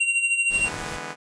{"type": "tone with tremolo", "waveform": "square", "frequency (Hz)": 2755, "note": "F7", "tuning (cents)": -24, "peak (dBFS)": -18, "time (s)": [0, 0.69], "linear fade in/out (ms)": 10, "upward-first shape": "sine", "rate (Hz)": 13, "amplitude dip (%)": 60}
{"type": "noise", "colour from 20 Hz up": "pink", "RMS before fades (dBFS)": -35, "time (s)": [0.49, 1], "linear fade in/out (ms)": 50}
{"type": "chord", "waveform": "5% pulse", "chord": "E dominant seventh", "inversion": "third", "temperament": "just", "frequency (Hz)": [148.33, 164.81, 206, 247.2], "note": ["D3", "E3", "G#3", "B3"], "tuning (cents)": [18, 0, -14, 2], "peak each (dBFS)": [-27, -28, -28, -27], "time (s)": [0.62, 1.16], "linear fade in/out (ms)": 50}
{"effects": ["resampled to 22050 Hz"]}